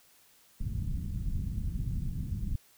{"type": "low-pass noise", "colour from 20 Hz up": "pink", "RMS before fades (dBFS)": -33, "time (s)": [0.6, 2.56], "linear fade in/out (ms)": 5, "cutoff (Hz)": 180, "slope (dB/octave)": 24, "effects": ["white hiss -62 dBFS RMS until 2.77 s"]}